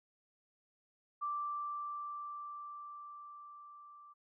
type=tone with level ramp; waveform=sine; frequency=1173 Hz; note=D6; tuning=2 cents flat; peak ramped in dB=-34 to -54 dBFS; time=1.21-4.14 s; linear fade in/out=20 ms; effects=none